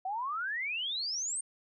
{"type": "exponential sweep", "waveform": "sine", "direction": "up", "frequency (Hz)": [730, 8870], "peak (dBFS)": -32, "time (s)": [0.05, 1.41], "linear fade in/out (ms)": 5, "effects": []}